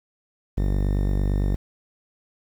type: tone with low-pass filter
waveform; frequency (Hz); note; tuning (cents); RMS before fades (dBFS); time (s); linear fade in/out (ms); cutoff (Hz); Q
sawtooth; 48.83; G1; -6; -22; 0.57-1.56; 10; 470; 0.61
effects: 8-bit